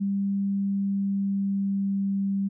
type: tone with pitch glide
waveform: sine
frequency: 198.1 to 196.73 Hz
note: G3 to G3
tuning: +18 to +6 cents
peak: -23 dBFS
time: 0-2.49 s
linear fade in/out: 20 ms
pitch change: -12 cents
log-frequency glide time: 0.36-2.26 s
effects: none